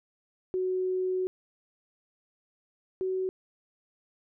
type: tone pair in turn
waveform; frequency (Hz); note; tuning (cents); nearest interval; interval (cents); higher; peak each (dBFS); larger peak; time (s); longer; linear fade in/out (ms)
sine; 370.7 / 375; F#4 / F#4; +3 / +23; unison; 20; second; -26 / -27; first; 0.54-1.27 / 3.01-3.29; first; 0
effects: none